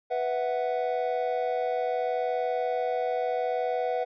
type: chord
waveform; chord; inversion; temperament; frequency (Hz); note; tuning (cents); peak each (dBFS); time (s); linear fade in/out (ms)
triangle; B suspended fourth; none; equal; 493.9 / 659.3 / 740; B4 / E5 / F#5; 0 / 0 / 0; -27 / -30 / -28; 0.1-4.05; 20
effects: resampled to 11025 Hz